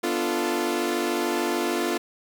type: chord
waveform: sawtooth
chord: B half-diminished seventh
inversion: none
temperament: equal with one note detuned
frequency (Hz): 246.9 / 293.7 / 347 / 440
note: B3 / D4 / F4 / A4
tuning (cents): 0 / 0 / -11 / 0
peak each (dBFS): -27 / -27 / -22 / -27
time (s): 0.03-1.98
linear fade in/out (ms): 10
effects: 9-bit